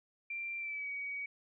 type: tone with pitch glide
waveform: sine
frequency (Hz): 2363 to 2260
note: D7 to C#7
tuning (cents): +10 to +33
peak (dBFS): -37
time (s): 0.3-1.26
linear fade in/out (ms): 5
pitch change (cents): -77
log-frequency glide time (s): 0.58-0.89
effects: none